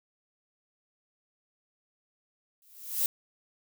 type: noise with exponential growth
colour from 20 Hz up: violet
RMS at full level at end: -24 dBFS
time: 2.62-3.06 s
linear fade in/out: 1 ms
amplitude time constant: 94 ms
effects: none